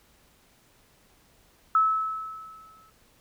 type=tone with exponential decay; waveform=sine; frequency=1300 Hz; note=E6; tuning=24 cents flat; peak=-16 dBFS; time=1.75-2.9 s; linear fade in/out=2 ms; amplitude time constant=250 ms; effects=pink hiss -61 dBFS RMS until 3.2 s